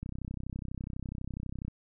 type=click train; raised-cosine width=5 ms; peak=-25 dBFS; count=54; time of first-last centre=0.03-1.681 s; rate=32.1 Hz; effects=none